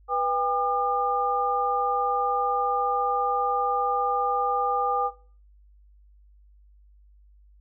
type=tone cluster; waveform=sine; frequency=492.7 / 801 / 1207 Hz; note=B4 / G5 / D6; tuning=-4 / +37 / +47 cents; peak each=-29 / -26 / -26 dBFS; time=0.08-5.11 s; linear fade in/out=50 ms; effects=noise-tail reverb RT60 0.4 s tail -17 dB re dry + added 50 Hz sine -52 dBFS peak until 7.6 s